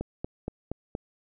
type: click train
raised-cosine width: 2 ms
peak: -18 dBFS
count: 5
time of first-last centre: 0.01-0.951 s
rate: 4.25 Hz
effects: none